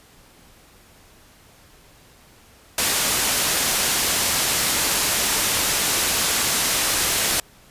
white low-pass noise, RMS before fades -21 dBFS, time 2.78-7.4 s, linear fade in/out 2 ms, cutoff 11000 Hz, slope 12 dB/octave, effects pink hiss -51 dBFS RMS until 7.7 s + resampled to 32000 Hz

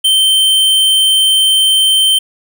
square tone, 3110 Hz, G7, 14 cents flat, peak -8 dBFS, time 0.04-2.19 s, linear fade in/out 10 ms, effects none

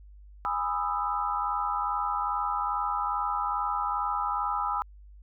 sine chord, E major seventh, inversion first, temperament just, 824.1 / 988.9 / 1236.1 / 1318.5 Hz, G#5 / B5 / D#6 / E6, -14 / +2 / -12 / 0 cents, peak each -32 dBFS, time 0.45-4.82 s, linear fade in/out 0 ms, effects added 50 Hz sine -47 dBFS peak until 5.22 s

